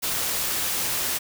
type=noise; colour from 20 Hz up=white; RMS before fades=-26 dBFS; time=0.02-1.19 s; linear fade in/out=20 ms; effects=none